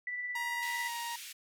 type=tone with tremolo; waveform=sine; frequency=1973 Hz; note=B6; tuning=2 cents flat; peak=-33 dBFS; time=0.07-0.88 s; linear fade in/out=2 ms; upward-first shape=triangle; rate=18 Hz; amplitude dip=40%
type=tone with pitch glide; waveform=sawtooth; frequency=946 to 940 Hz; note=A#5 to A#5; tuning=+25 to +14 cents; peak=-33 dBFS; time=0.35-1.16 s; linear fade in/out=5 ms; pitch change=-11 cents; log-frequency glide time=0.47-1 s
type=band-pass noise; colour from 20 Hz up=pink; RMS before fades=-46 dBFS; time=0.62-1.33 s; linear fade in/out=10 ms; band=2100 to 15000 Hz; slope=24 dB/octave
effects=none